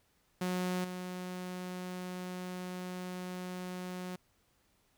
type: tone with level steps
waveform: sawtooth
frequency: 181.8 Hz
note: F#3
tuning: 30 cents flat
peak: -28 / -35 dBFS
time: 0.41-4.16 s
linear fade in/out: 5 ms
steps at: 0.84 s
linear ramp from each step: 5 ms
effects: pink hiss -72 dBFS RMS until 4.97 s